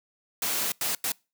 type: noise bursts at uneven times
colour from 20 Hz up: white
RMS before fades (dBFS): -28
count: 3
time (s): 0.42-0.72 / 0.81-0.95 / 1.04-1.12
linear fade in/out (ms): 2
effects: noise-tail reverb RT60 0.3 s tail -26 dB re dry + high-pass 150 Hz 12 dB/octave